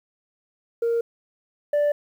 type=tone pair in turn; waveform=sine; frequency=465.3 / 586.2 Hz; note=A#4 / D5; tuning=-3 / -3 cents; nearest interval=major third; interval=400 cents; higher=second; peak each=-18 / -15 dBFS; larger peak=second; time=0.82-1.01 / 1.73-1.92 s; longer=neither; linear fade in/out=5 ms; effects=tanh soft clip ceiling -17 dBFS + 9-bit